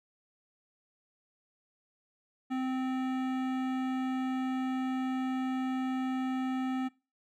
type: tone with hard clipping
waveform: sine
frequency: 259.5 Hz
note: C4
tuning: 14 cents flat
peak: -32 dBFS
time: 2.5-6.89 s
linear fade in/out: 20 ms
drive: 16 dB
effects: noise-tail reverb RT60 0.3 s tail -21 dB re dry